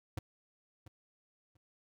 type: tone with echo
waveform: square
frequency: 103.7 Hz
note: G#2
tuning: 2 cents flat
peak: -35 dBFS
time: 0.17-0.19 s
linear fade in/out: 5 ms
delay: 690 ms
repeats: 2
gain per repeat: -15 dB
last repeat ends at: 1.57 s
effects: none